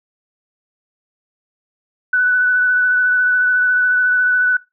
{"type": "tone with vibrato", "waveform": "sine", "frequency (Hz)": 1490, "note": "F#6", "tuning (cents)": 12, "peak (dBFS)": -11, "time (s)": [2.13, 4.57], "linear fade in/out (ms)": 5, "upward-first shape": "triangle", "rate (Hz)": 14, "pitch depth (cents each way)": 19, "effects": ["noise-tail reverb RT60 0.2 s tail -19 dB re dry"]}